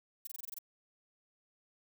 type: noise bursts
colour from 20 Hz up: violet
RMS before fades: -42 dBFS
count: 8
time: 0.25-0.587 s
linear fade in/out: 5 ms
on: 22 ms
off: 23 ms
effects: none